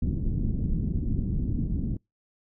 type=low-pass noise; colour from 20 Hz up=pink; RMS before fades=-27 dBFS; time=0.02-1.97 s; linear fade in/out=5 ms; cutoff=260 Hz; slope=24 dB/octave; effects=noise-tail reverb RT60 0.2 s tail -26 dB re dry